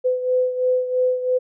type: beating tone pair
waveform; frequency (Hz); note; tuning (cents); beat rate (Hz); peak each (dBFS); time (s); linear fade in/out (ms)
sine; 505 / 508; B4 / B4; +39 / +49; 3; -18 / -24; 0.04-1.39; 20
effects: none